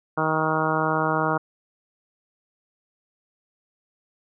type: harmonic tone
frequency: 157.5 Hz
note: D#3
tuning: 21 cents sharp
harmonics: 1 / 2 / 3 / 4 / 5 / 6 / 7 / 8 / 9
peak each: -29 / -29 / -29 / -29 / -29 / -29 / -29 / -29 / -29 dBFS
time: 0.17-1.38 s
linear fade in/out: 10 ms
effects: none

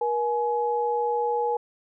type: tone pair together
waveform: sine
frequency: 476.8 / 843.4 Hz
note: A#4 / G#5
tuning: +39 / +26 cents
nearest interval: minor seventh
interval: 987 cents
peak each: -25 dBFS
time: 0.01-1.57 s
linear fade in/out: 5 ms
effects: none

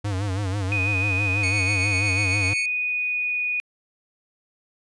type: tone with vibrato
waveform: square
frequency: 98 Hz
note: G2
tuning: in tune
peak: -24 dBFS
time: 0.04-2.54 s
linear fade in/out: 10 ms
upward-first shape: sine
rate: 6.1 Hz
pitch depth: 110 cents each way
type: tone with pitch glide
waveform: sine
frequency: 2489 to 2469 Hz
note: D#7 to D#7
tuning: 0 to -14 cents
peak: -22 dBFS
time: 0.72-3.6 s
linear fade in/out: 0 ms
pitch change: -14 cents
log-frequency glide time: 2.25-3.41 s
type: tone with tremolo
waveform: sawtooth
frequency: 2217 Hz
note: C#7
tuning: in tune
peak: -22 dBFS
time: 1.43-2.66 s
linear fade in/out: 5 ms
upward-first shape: sine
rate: 8 Hz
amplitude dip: 45%
effects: resampled to 22050 Hz

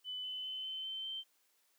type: tone with pitch steps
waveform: sine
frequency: 3000 / 3023 / 3045 / 3068 / 3091 / 3115 Hz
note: F#7 / F#7 / F#7 / G7 / G7 / G7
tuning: +23 / +36 / +49 / -38 / -25 / -12 cents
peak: -39 dBFS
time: 0.04-1.24 s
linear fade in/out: 50 ms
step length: 200 ms
effects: white hiss -74 dBFS RMS until 1.78 s + high-pass 300 Hz 12 dB/octave

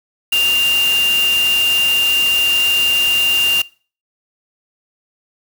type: tone in noise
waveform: sine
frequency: 2795 Hz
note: F7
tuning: 1 cent sharp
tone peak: -12 dBFS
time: 0.32-3.62 s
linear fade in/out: 5 ms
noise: white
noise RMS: -24 dBFS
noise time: 0.32-3.62 s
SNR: +9 dB
effects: noise-tail reverb RT60 0.4 s tail -22 dB re dry

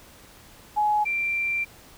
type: tone pair in turn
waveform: sine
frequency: 841 / 2359 Hz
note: G#5 / D7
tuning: +22 / +7 cents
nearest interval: octave + tritone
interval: 1785 cents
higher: second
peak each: -19 / -23 dBFS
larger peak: first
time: 0.76-1.05 / 1.05-1.65 s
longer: second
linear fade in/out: 20 ms
effects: pink hiss -50 dBFS RMS until 1.97 s

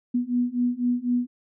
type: beating tone pair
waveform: sine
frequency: 242.6 / 246.6 Hz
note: B3 / B3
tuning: -31 / -2 cents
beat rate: 4 Hz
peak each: -25 / -24 dBFS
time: 0.14-1.27 s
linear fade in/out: 10 ms
effects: none

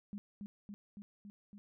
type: tone with echo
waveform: sine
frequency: 203.7 Hz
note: G#3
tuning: 33 cents flat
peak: -40 dBFS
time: 0.13-0.18 s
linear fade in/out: 0 ms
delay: 280 ms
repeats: 5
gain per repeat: -2 dB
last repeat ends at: 1.58 s
effects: none

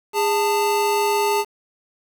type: tone pair together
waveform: square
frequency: 410 / 887 Hz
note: G#4 / A5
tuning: -22 / +14 cents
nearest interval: octave + minor second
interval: 1336 cents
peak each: -21 dBFS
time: 0.13-1.45 s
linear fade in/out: 50 ms
effects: 7-bit

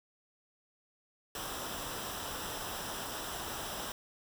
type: noise with comb filter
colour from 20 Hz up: pink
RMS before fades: -40 dBFS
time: 1.35-3.92 s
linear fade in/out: 2 ms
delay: 0.45 ms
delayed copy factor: -0.6
effects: none

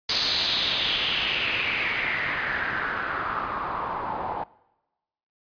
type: noise with low-pass filter sweep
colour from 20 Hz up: white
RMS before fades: -27 dBFS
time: 0.09-4.44 s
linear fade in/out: 5 ms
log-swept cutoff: 4600 to 830 Hz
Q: 4.4
effects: noise-tail reverb RT60 1.0 s tail -22 dB re dry + resampled to 11025 Hz

